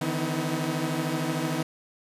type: tone cluster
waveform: sawtooth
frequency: 149.6 / 162.8 / 252.5 / 319 Hz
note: D3 / E3 / B3 / D#4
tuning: +32 / -21 / +39 / +43 cents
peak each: -28 dBFS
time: 0.01-1.63 s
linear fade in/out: 5 ms
effects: resampled to 32000 Hz